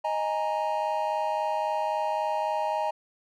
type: chord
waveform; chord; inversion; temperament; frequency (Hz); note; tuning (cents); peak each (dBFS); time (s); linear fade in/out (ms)
triangle; D# suspended fourth; none; just; 622.3 / 829.7 / 933.4; D#5 / G#5 / A#5; 0 / -2 / +2; -28; 0.04-2.91; 10
effects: none